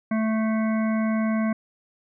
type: harmonic tone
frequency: 220 Hz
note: A3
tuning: in tune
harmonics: 1 / 3 / 5 / 7 / 9 / 10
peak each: -21 / -31 / -35 / -38 / -40 / -41 dBFS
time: 0.11-1.53 s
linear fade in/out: 5 ms
effects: none